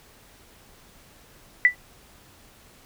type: tone with exponential decay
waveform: sine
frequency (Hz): 1976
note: B6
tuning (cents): 0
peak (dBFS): -8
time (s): 1.65-1.75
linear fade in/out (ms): 1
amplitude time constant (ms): 21
effects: pink hiss -53 dBFS RMS until 2.85 s